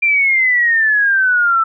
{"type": "exponential sweep", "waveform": "sine", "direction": "down", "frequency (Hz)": [2386, 1318.5], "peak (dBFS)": -10, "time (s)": [0.02, 1.64], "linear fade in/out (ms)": 10, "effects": []}